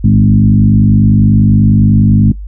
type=tone with frequency modulation; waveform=sine; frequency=156.9 Hz; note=D#3; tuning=15 cents sharp; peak=-4 dBFS; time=0.04-2.32 s; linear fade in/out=5 ms; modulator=50.1 Hz; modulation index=1.7; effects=noise-tail reverb RT60 0.1 s tail -18 dB re dry + added 50 Hz sine -21 dBFS peak until 2.47 s